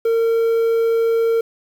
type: tone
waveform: triangle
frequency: 457.1 Hz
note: A#4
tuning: 34 cents flat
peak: -12 dBFS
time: 0.05-1.41 s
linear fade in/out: 5 ms
effects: 7-bit